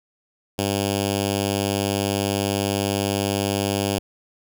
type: tone with notch filter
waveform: 5% pulse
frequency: 100 Hz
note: G2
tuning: 35 cents sharp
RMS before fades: -23 dBFS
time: 0.58-3.99 s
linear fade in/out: 10 ms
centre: 1200 Hz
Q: 0.7
effects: none